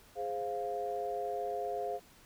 sine chord, F minor, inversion first, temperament equal, 415.3 / 523.3 / 698.5 Hz, Ab4 / C5 / F5, 0 / 0 / 0 cents, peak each -38 / -39 / -36 dBFS, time 0.15-2 s, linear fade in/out 50 ms, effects tanh soft clip ceiling -24 dBFS + pink hiss -60 dBFS RMS until 2.25 s

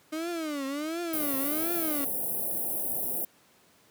35% pulse tone with vibrato, 305.6 Hz, D#4, 31 cents flat, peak -29 dBFS, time 0.12-2.05 s, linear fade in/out 10 ms, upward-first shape triangle, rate 1.4 Hz, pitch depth 240 cents each way
white band-stop noise, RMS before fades -31 dBFS, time 1.13-3.25 s, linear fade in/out 5 ms, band 770 to 10000 Hz, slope 48 dB/octave
effects pink hiss -61 dBFS RMS until 3.9 s + high-pass 150 Hz 12 dB/octave

